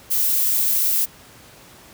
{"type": "noise", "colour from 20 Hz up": "violet", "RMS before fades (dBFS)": -19, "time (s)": [0.1, 1.06], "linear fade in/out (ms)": 20, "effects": ["pink hiss -46 dBFS RMS until 1.93 s", "high-pass 60 Hz 12 dB/octave"]}